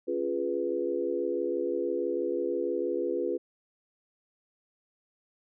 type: chord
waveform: sine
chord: C# dominant seventh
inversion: none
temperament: equal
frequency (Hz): 277.2 / 349.2 / 415.3 / 493.9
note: C#4 / E#4 / G#4 / B4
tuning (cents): 0 / 0 / 0 / 0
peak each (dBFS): -37 / -31 / -33 / -32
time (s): 0.07-3.38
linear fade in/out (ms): 20
effects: none